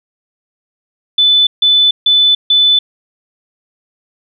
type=tone bursts; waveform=sine; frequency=3500 Hz; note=A7; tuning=10 cents flat; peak=-6 dBFS; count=4; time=1.18-2.79 s; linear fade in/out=5 ms; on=290 ms; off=150 ms; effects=none